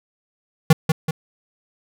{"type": "tone with echo", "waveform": "square", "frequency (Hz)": 158.9, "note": "D#3", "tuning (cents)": 37, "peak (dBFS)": -8, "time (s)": [0.7, 0.73], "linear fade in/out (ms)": 5, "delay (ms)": 190, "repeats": 2, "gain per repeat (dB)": -6, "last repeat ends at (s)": 1.11, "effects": []}